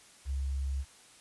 sine tone with quantisation, 68.1 Hz, C#2, 30 cents flat, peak -30 dBFS, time 0.25-0.85 s, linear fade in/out 50 ms, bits 10, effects white hiss -57 dBFS RMS until 1.2 s + resampled to 24000 Hz

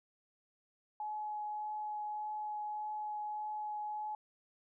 sine tone with vibrato, 846 Hz, G#5, 32 cents sharp, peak -37 dBFS, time 1-4.15 s, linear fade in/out 2 ms, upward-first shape triangle, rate 1.7 Hz, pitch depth 10 cents each way, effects none

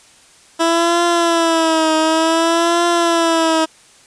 15% pulse tone with vibrato, 329.6 Hz, E4, in tune, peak -6 dBFS, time 0.59-3.66 s, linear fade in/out 20 ms, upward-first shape triangle, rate 0.55 Hz, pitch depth 82 cents each way, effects white hiss -47 dBFS RMS until 4.06 s + resampled to 22050 Hz

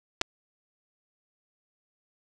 clicks, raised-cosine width 0.2 ms, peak -8 dBFS, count 2, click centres 0.213 / 0.216 s, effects 7-bit

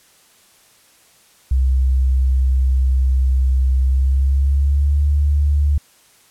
sine tone with pitch glide, 65 to 72.54 Hz, C2 to D2, -11 to -21 cents, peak -12 dBFS, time 1.51-5.78 s, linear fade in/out 5 ms, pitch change +190 cents, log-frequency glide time 3.81-5.03 s, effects white hiss -52 dBFS RMS until 6.3 s + low-pass 12000 Hz 12 dB/octave

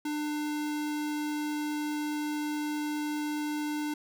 square tone, 299.2 Hz, D4, 32 cents sharp, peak -31 dBFS, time 0.05-3.94 s, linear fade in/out 5 ms, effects none

